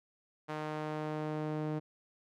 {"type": "tone with band-pass filter sweep", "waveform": "sawtooth", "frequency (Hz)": 153.4, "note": "D#3", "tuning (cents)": -24, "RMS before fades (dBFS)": -37, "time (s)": [0.48, 1.8], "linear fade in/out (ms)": 20, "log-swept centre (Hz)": [960, 340], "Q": 0.71, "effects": []}